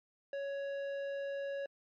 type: tone with tanh clipping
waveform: sine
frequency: 557 Hz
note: C#5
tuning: 8 cents sharp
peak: -38 dBFS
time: 0.33-1.66 s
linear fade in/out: 2 ms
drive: 11 dB
effects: MP3 64 kbps